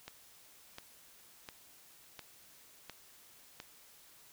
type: click train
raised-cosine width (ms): 0.2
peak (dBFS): -27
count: 6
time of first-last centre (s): 0.08-3.601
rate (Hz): 1.42
effects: white hiss -60 dBFS RMS until 4.32 s